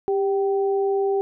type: tone pair together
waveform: sine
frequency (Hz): 395.6 / 773.6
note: G4 / G5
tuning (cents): +16 / -23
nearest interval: octave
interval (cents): 1161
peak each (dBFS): -19 / -28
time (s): 0.08-1.21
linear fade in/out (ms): 0
effects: none